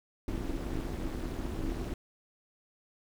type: noise with amplitude modulation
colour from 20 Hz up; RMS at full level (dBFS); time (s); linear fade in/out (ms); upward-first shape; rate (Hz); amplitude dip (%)
brown; -31; 0.28-1.94; 2; sine; 297; 95
effects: none